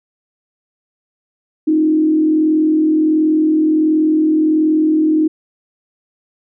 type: tone with frequency modulation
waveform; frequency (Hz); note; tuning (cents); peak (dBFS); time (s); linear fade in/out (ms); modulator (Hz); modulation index
sine; 311.9; D#4; +4; -10; 1.67-5.28; 10; 41.4; 0.46
effects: none